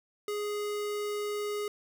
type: tone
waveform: square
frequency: 415.3 Hz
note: G#4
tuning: in tune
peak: -32 dBFS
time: 0.28-1.68 s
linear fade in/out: 2 ms
effects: none